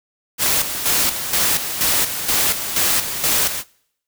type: noise with tremolo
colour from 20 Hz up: white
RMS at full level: -17 dBFS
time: 0.38-3.64 s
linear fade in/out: 50 ms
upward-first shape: square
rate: 2.1 Hz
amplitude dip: 60%
effects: noise-tail reverb RT60 0.7 s tail -24 dB re dry